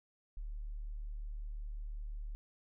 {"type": "tone", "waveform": "sine", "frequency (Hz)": 37.24, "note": "D1", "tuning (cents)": 25, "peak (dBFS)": -39, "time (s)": [0.37, 2.35], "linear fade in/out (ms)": 0, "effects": []}